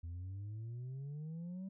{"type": "exponential sweep", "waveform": "sine", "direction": "up", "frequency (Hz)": [82.41, 195.2], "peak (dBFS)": -39, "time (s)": [0.03, 1.69], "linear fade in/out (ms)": 10, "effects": ["tanh soft clip ceiling -41 dBFS"]}